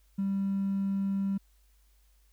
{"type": "tone with hard clipping", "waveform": "triangle", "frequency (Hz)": 196, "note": "G3", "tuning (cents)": 0, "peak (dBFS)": -27, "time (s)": [0.18, 1.38], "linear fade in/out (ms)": 10, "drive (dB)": 3, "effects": ["added 50 Hz sine -61 dBFS peak until 2.32 s", "white hiss -71 dBFS RMS until 2.32 s"]}